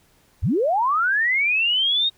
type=linear sweep; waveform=sine; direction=up; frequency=49 to 3758 Hz; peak=-17 dBFS; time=0.42-2.1 s; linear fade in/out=20 ms; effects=pink hiss -59 dBFS RMS until 2.17 s